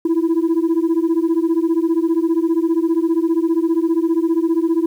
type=beating tone pair; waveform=sine; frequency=323.1 / 338.1 Hz; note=E4 / E4; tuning=-35 / +44 cents; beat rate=15 Hz; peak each=-15 dBFS; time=0.05-4.86 s; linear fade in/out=5 ms; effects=tanh soft clip ceiling -11 dBFS + 8-bit